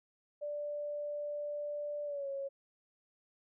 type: tone with pitch glide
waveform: sine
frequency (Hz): 587.3 to 551.1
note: D5 to C#5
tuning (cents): 0 to -10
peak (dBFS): -36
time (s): 0.41-2.49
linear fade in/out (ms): 20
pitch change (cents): -110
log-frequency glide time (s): 2.05-2.28
effects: none